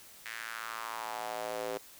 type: tone with high-pass filter sweep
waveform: square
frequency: 56.6 Hz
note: A1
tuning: 50 cents sharp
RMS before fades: -39 dBFS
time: 0.25-1.78 s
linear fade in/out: 10 ms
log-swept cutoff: 1900 to 450 Hz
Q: 3
effects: white hiss -54 dBFS RMS until 1.99 s